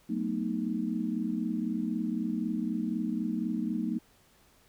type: chord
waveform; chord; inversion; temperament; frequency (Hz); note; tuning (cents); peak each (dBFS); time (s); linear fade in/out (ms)
sine; B dominant seventh; second; equal with one note detuned; 185 / 222.9 / 246.9 / 311.1; F#3 / A3 / B3 / D#4; 0 / +23 / 0 / 0; -36 / -32 / -35 / -35; 0.09-3.99; 10
effects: pink hiss -63 dBFS RMS until 4.68 s